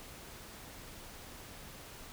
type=silence; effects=pink hiss -50 dBFS RMS until 2.12 s